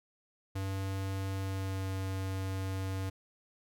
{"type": "tone with pitch glide", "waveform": "square", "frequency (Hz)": [96.6, 95.49], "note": ["G2", "G2"], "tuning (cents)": [-25, -45], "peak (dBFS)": -34, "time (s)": [0.55, 3.1], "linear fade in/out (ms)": 10, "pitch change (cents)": -20, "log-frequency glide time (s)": [1.35, 1.9], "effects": []}